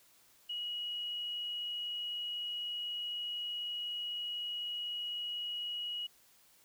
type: tone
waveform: sine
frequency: 2906 Hz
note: F#7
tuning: 32 cents flat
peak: -36 dBFS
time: 0.49-6.07 s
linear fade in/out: 10 ms
effects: white hiss -65 dBFS RMS until 6.64 s